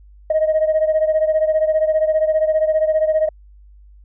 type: beating tone pair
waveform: sine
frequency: 622.3 / 637.3 Hz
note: D#5 / D#5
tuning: 0 / +41 cents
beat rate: 15 Hz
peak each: -14 / -18 dBFS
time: 0.3-3.29 s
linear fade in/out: 5 ms
effects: tanh soft clip ceiling -9 dBFS + added 50 Hz sine -42 dBFS peak until 4.04 s